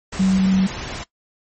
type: tone in noise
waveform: sine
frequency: 190 Hz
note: F#3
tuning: 46 cents sharp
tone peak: -13 dBFS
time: 0.19-0.67 s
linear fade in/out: 10 ms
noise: pink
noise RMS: -30 dBFS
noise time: 0.12-1.04 s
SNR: +14 dB
effects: noise-tail reverb RT60 0.1 s tail -19 dB re dry + MP3 32 kbps